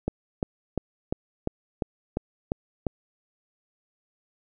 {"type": "click train", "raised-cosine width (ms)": 2, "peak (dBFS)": -12, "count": 9, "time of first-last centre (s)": [0.08, 2.867], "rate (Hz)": 2.87, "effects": []}